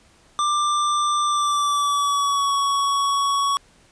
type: tone with pitch glide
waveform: square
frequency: 1185 to 1119.1 Hz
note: D6 to C#6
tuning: +15 to +16 cents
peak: -19 dBFS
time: 0.39-3.57 s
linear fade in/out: 0 ms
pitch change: -99 cents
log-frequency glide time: 1.25-2.53 s
effects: pink hiss -55 dBFS RMS until 3.91 s + resampled to 22050 Hz